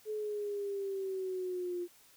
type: exponential sweep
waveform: sine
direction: down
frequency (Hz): 431.5 to 349.2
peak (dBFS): -34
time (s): 0.05-1.88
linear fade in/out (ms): 50
effects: white hiss -62 dBFS RMS until 2.16 s